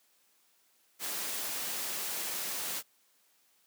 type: noise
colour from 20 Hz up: white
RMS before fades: -36 dBFS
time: 0.99-2.83 s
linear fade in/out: 50 ms
effects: white hiss -69 dBFS RMS until 3.66 s + high-pass 200 Hz 12 dB/octave